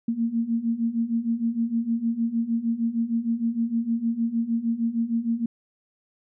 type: beating tone pair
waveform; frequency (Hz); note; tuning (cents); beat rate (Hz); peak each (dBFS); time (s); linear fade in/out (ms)
sine; 227 / 233.5; A#3 / A#3; -46 / +3; 6.5; -27 / -24; 0.08-5.46; 5
effects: none